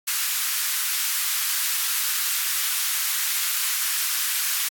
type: high-pass noise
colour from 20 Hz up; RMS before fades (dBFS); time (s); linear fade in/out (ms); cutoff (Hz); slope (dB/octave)
white; -24; 0.07-4.69; 10; 1200; 24
effects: AAC 64 kbps